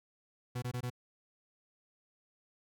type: tone bursts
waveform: 40% pulse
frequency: 123.47 Hz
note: B2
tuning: in tune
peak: -34 dBFS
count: 4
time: 0.55-0.902 s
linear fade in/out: 10 ms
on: 73 ms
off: 20 ms
effects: none